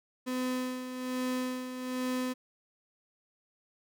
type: tone with tremolo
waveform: 35% pulse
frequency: 254 Hz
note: B3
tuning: 49 cents sharp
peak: -28 dBFS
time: 0.26-2.34 s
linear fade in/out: 20 ms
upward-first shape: sine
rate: 1.2 Hz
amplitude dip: 60%
effects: none